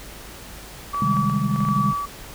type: tone with tremolo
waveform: sine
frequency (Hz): 1147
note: D6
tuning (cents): -41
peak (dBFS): -20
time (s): 0.93-2.06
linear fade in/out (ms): 10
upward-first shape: sine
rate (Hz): 1.4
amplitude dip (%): 70
type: clicks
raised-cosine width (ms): 0.5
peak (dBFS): -20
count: 7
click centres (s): 0.946 / 1.169 / 1.298 / 1.561 / 1.605 / 1.651 / 1.687
type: chord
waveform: sine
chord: Ab major seventh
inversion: first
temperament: equal with one note detuned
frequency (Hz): 132.72 / 155.56 / 196 / 207.7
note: C3 / Eb3 / G3 / Ab3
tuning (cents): +25 / 0 / 0 / 0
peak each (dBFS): -25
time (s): 1.02-1.93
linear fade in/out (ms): 2
effects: added 50 Hz sine -45 dBFS peak until 2.34 s + pink hiss -40 dBFS RMS until 2.34 s